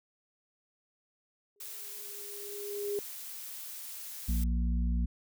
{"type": "tone with exponential growth", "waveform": "sine", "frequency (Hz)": 408.5, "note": "G#4", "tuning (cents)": -29, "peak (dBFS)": -29, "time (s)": [1.56, 2.99], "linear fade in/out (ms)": 1, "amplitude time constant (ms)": 310}
{"type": "noise", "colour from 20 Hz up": "blue", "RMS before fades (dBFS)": -43, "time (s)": [1.6, 4.44], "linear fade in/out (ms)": 5}
{"type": "harmonic tone", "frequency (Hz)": 59, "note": "A#1", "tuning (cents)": 22, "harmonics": [1, 3, 4], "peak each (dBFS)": [-27, -37, -39], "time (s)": [4.28, 5.06], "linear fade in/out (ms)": 10}
{"effects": []}